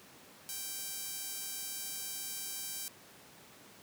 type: tone with high-pass filter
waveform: sawtooth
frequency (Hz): 782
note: G5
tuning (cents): -4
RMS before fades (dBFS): -41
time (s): 0.49-2.88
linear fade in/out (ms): 0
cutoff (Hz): 6500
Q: 0.61
effects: pink hiss -56 dBFS RMS until 3.82 s + high-pass 150 Hz 12 dB/octave